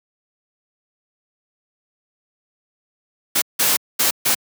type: noise bursts at uneven times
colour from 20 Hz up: white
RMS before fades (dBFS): -17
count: 4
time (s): 3.35-3.42 / 3.59-3.77 / 3.99-4.11 / 4.25-4.35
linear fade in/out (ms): 10
effects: high-pass 150 Hz 12 dB/octave